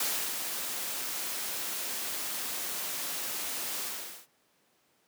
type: noise with ADSR envelope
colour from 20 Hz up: white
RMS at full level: -30 dBFS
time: 0-4.27 s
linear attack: 4 ms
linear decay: 350 ms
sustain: -5 dB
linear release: 440 ms
effects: pink hiss -69 dBFS RMS until 5.07 s + high-pass 200 Hz 12 dB/octave